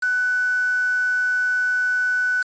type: tone with quantisation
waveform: sine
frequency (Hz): 1494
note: F#6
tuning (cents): +16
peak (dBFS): -18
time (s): 0.02-2.43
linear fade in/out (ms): 10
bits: 5
effects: resampled to 16000 Hz